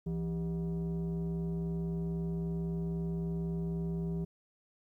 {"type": "tone with frequency modulation", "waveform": "sine", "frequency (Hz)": 166.9, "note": "E3", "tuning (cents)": 22, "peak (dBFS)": -30, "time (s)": [0.06, 4.25], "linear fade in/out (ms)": 10, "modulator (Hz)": 230, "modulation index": 0.64, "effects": ["tanh soft clip ceiling -30 dBFS", "12-bit"]}